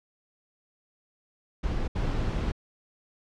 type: noise bursts at uneven times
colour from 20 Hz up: brown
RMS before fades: -28 dBFS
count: 2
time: 1.63-1.88 / 1.95-2.52 s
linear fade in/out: 10 ms
effects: low-pass 5000 Hz 12 dB/octave